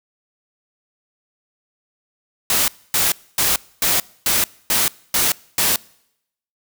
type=noise bursts; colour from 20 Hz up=white; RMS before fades=-17 dBFS; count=8; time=2.5-5.76 s; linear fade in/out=2 ms; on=180 ms; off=260 ms; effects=noise-tail reverb RT60 0.8 s tail -25 dB re dry